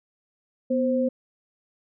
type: tone pair together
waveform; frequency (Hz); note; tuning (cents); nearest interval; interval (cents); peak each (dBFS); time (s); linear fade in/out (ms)
sine; 247 / 523.3; B3 / C5; 0 / 0; octave + minor second; 1300; -23; 0.7-1.09; 10
effects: none